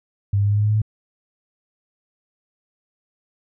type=tone with pitch steps; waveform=sine; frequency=100 / 101.1 / 102.22 / 103.35 / 104.49 / 105.64 / 106.81 / 107.99 Hz; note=G2 / G#2 / G#2 / G#2 / G#2 / G#2 / G#2 / A2; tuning=+35 / -46 / -27 / -8 / +11 / +30 / +49 / -32 cents; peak=-15 dBFS; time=0.33-0.818 s; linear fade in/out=5 ms; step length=61 ms; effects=none